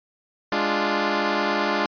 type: chord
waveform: 10% pulse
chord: D diminished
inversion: second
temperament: equal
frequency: 207.7 / 293.7 / 349.2 Hz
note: Ab3 / D4 / F4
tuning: 0 / 0 / 0 cents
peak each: -17 dBFS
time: 0.52-1.86 s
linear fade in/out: 2 ms
effects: resampled to 11025 Hz